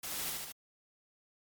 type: noise with echo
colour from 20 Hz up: white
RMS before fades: -40 dBFS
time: 0.03-0.3 s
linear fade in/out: 5 ms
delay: 74 ms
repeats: 3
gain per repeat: -2 dB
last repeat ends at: 0.522 s
effects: MP3 96 kbps